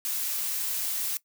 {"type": "noise", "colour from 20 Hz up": "blue", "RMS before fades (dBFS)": -30, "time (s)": [0.05, 1.17], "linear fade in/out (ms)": 0, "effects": ["noise-tail reverb RT60 0.1 s tail -19 dB re dry"]}